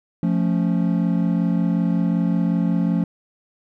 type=chord; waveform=triangle; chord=F augmented; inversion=none; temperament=equal; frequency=174.61 / 220 / 277.2 Hz; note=F3 / A3 / C#4; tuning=0 / 0 / 0 cents; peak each=-17 / -21 / -23 dBFS; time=0.23-3.04 s; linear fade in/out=2 ms; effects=none